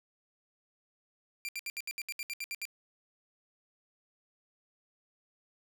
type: tone bursts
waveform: sawtooth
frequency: 2374 Hz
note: D7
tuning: 18 cents sharp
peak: -32 dBFS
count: 12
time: 1.45-2.653 s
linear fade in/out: 0 ms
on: 37 ms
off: 69 ms
effects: none